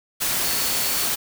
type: tone in noise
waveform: sine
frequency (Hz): 4435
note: C#8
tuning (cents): 0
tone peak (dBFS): -31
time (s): 0.43-1.07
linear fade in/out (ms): 20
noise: white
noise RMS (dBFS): -23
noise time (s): 0.2-1.16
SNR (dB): -11
effects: none